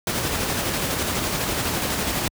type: noise with tremolo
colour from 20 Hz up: pink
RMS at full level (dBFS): -23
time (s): 0.07-2.28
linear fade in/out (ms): 2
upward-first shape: square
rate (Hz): 12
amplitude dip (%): 25
effects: high-pass 60 Hz 12 dB/octave